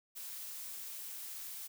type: noise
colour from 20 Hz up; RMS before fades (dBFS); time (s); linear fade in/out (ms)
blue; -45; 0.15-1.68; 20
effects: none